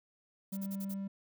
violet noise bursts, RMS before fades -46 dBFS, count 5, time 0.52-0.943 s, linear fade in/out 10 ms, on 51 ms, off 42 ms
triangle tone, 196 Hz, G3, in tune, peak -34 dBFS, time 0.52-1.08 s, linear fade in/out 10 ms
effects none

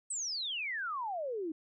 sine exponential sweep, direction down, 8390 to 303.5 Hz, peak -34 dBFS, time 0.1-1.52 s, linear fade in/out 5 ms, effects none

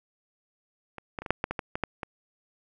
clicks, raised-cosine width 0.5 ms, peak -24 / -18 / -24 / -21 / -6 / -11 / -15 / -15 / -15 / -11 / -18 dBFS, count 11, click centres 0.983 / 1.188 / 1.22 / 1.262 / 1.306 / 1.441 / 1.51 / 1.592 / 1.755 / 1.837 / 2.032 s, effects none

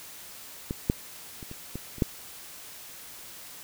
clicks, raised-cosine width 3 ms, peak -17 / -9 / -28 / -27 / -21 / -30 / -9 dBFS, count 7, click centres 0.709 / 0.899 / 1.428 / 1.514 / 1.756 / 1.983 / 2.022 s, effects white hiss -45 dBFS RMS until 3.63 s

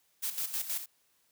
blue noise with tremolo, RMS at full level -33 dBFS, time 0.22-0.86 s, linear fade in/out 20 ms, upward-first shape square, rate 6.3 Hz, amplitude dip 65%, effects white hiss -71 dBFS RMS until 1.31 s + high-pass 80 Hz 12 dB/octave

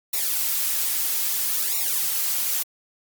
blue noise with flanger, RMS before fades -24 dBFS, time 0.13-2.63 s, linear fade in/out 5 ms, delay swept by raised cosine 0.63 to 6.33 ms, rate 0.61 Hz, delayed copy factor -0.85, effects Opus 48 kbps

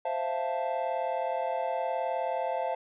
triangle chord, F major seventh, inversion second, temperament equal, 523.3 / 659.3 / 698.5 / 880 Hz, C5 / E5 / F5 / A5, 0 / 0 / 0 / 0 cents, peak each -32 dBFS, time 0.05-2.75 s, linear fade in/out 5 ms, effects resampled to 8000 Hz

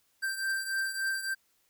square beating tone pair, 1568 / 1571.5 Hz, G6 / G6, 0 / +4 cents, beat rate 3.5 Hz, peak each -32 / -37 dBFS, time 0.22-1.35 s, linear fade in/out 20 ms, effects white hiss -71 dBFS RMS until 1.69 s

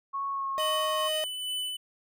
sine tone with vibrato, 1096 Hz, C#6, 20 cents flat, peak -29 dBFS, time 0.13-1.09 s, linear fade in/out 20 ms, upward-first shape sine, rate 1.9 Hz, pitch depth 15 cents each way
45% pulse tone, 622.3 Hz, D#5, in tune, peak -30 dBFS, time 0.58-1.24 s, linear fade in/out 0 ms
square tone with tremolo, 2998 Hz, F#7, 22 cents sharp, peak -30 dBFS, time 0.59-1.77 s, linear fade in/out 10 ms, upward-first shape sine, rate 2.3 Hz, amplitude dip 40%
effects none

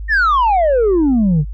sine exponential sweep, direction down, 1870 to 138.59 Hz, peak -8 dBFS, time 0.08-1.45 s, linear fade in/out 50 ms, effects tanh soft clip ceiling -9 dBFS + added 51 Hz sine -23 dBFS peak until 1.53 s

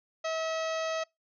harmonic tone with a mistuned harmonic, 644 Hz, E5, 41 cents flat, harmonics 1 / 2 / 3 / 4 / 5 / 6 / 7 / 8 / 9 / 10, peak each -31 / -37 / -41 / -43 / -45 / -47 / -48 / -49 / -50 / -51 dBFS, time 0.24-1.04 s, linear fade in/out 10 ms, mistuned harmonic 9, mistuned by +72 cents, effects noise-tail reverb RT60 0.2 s tail -26 dB re dry

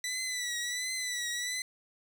15% pulse tone with vibrato, 1975.5 Hz, B6, in tune, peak -26 dBFS, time 0.04-1.62 s, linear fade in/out 2 ms, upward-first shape triangle, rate 1.4 Hz, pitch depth 71 cents each way, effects none

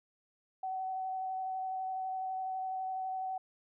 sine tone with vibrato, 755 Hz, F#5, 35 cents sharp, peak -34 dBFS, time 0.63-3.38 s, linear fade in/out 5 ms, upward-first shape sine, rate 12 Hz, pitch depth 12 cents each way, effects none

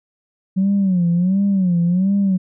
sine tone with vibrato, 185 Hz, F#3, in tune, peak -12 dBFS, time 0.56-2.38 s, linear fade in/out 20 ms, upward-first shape sine, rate 1.4 Hz, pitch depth 140 cents each way, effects tanh soft clip ceiling -10 dBFS

